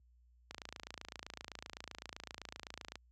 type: click train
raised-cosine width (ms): 0.2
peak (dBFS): -27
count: 69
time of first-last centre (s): 0.51-2.956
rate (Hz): 27.8
effects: added 60 Hz sine -58 dBFS peak until 3.11 s + high-pass 80 Hz 12 dB/octave